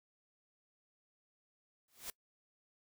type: noise with exponential growth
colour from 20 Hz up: white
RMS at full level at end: -40 dBFS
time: 1.88-2.1 s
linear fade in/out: 2 ms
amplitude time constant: 47 ms
effects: noise-tail reverb RT60 0.1 s tail -23 dB re dry